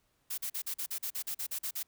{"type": "noise bursts", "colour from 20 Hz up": "blue", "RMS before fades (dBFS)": -36, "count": 13, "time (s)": [0.3, 1.831], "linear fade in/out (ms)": 10, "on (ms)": 79, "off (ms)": 42, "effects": ["pink hiss -74 dBFS RMS until 1.87 s"]}